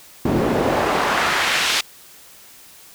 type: noise with band-pass filter sweep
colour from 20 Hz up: pink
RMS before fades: -19 dBFS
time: 0.25-1.81 s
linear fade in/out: 5 ms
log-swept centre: 250 to 3700 Hz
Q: 0.96
effects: white hiss -45 dBFS RMS until 2.94 s